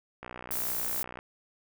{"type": "click train", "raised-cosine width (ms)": 0.5, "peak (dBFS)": -25, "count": 60, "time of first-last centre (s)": [0.23, 1.189], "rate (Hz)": 61.5}
{"type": "noise", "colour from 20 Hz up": "violet", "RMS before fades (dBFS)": -32, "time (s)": [0.51, 1.03], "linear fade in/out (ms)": 0}
{"effects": []}